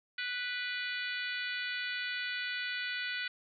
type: harmonic tone with a mistuned harmonic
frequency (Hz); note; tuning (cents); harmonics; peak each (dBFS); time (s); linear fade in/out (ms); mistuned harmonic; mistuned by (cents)
493.9; B4; 0; 3 / 4 / 5 / 6 / 7 / 8 / 9; -38 / -40 / -42 / -44 / -45 / -46 / -47; 0.18-3.28; 5; 5; -20
effects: none